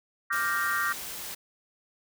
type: chord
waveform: sine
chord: G minor seventh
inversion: second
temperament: equal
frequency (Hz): 1174.7 / 1396.9 / 1568 / 1864.7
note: D6 / F6 / G6 / Bb6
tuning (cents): 0 / 0 / 0 / 0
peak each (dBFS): -31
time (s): 0.3-0.93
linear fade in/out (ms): 10
type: noise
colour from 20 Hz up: white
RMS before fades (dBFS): -38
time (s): 0.32-1.35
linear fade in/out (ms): 10
effects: none